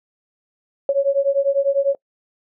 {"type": "beating tone pair", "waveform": "sine", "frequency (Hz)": [550, 560], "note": ["C#5", "C#5"], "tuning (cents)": [-14, 18], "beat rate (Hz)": 10, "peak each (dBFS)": -18, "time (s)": [0.89, 1.95], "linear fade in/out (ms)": 2, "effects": ["noise-tail reverb RT60 0.1 s tail -24 dB re dry"]}